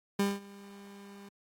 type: tone with ADSR envelope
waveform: 30% pulse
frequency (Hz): 200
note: G3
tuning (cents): +35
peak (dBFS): -22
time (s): 0.19-1.29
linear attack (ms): 6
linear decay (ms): 200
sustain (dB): -23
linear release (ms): 6
effects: AAC 48 kbps